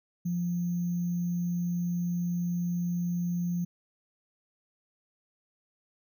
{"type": "tone with sample-and-hold", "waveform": "sine", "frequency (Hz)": 174.61, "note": "F3", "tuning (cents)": 0, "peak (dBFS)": -27, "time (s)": [0.25, 3.65], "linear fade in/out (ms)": 10, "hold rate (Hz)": 6300, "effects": []}